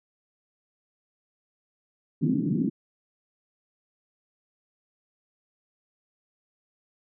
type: band-pass noise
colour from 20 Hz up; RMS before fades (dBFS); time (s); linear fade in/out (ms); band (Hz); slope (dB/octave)
white; -25; 2.21-2.7; 20; 150 to 300; 48
effects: none